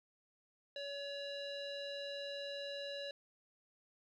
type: tone with low-pass filter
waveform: square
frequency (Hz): 565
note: C#5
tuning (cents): +33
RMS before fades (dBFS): -44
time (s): 0.76-3.11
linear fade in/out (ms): 2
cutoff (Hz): 3700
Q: 7.1
effects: 13-bit